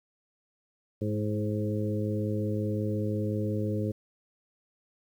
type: harmonic tone with a mistuned harmonic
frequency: 105.6 Hz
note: G#2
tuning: 29 cents sharp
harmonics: 1 / 2 / 3 / 4 / 5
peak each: -30 / -33 / -35 / -36 / -37 dBFS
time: 1.01-3.92 s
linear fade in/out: 10 ms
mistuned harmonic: 3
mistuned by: +21 cents
effects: 10-bit